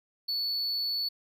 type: tone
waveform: triangle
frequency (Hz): 4442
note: C#8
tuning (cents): +3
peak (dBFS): -27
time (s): 0.28-1.09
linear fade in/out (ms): 10
effects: none